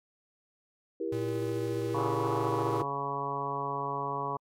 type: chord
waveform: sine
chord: E diminished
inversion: none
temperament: just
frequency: 329.6 / 395.6 / 474.7 Hz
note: E4 / G4 / Bb4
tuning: 0 / +16 / +31 cents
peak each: -35 dBFS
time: 1-2.83 s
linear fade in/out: 5 ms
type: tone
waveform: square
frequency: 114.7 Hz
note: A#2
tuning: 28 cents flat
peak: -36 dBFS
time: 1.12-2.82 s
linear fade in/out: 5 ms
type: harmonic tone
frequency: 140.1 Hz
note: C#3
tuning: 19 cents sharp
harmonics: 1 / 2 / 3 / 4 / 5 / 6 / 7 / 8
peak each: -41 / -45 / -39 / -44 / -41 / -42 / -35 / -36 dBFS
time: 1.94-4.37 s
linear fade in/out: 5 ms
effects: AAC 64 kbps